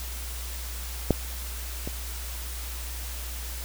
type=clicks; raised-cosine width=2 ms; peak=-6 / -19 dBFS; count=2; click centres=1.107 / 1.875 s; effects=added 60 Hz sine -34 dBFS peak until 3.64 s + white hiss -39 dBFS RMS until 3.64 s